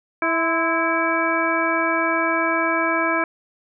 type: harmonic tone with a mistuned harmonic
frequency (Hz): 327.8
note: E4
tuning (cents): -10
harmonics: 1 / 2 / 3 / 4 / 5 / 7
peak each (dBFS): -25 / -25 / -25 / -25 / -25 / -25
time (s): 0.22-3.24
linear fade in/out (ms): 2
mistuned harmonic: 3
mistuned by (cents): +61
effects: none